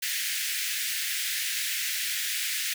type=high-pass noise; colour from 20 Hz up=pink; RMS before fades=-30 dBFS; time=0.02-2.74 s; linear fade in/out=10 ms; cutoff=1700 Hz; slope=48 dB/octave; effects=none